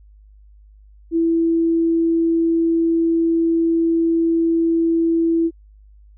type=tone; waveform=sine; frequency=331.2 Hz; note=E4; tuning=8 cents sharp; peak=-14 dBFS; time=1.11-5.51 s; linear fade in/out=50 ms; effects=added 51 Hz sine -44 dBFS peak until 6.17 s